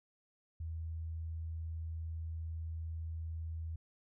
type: tone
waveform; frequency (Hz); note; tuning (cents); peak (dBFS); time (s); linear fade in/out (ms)
sine; 81.2; E2; -26; -38; 0.6-3.76; 5
effects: none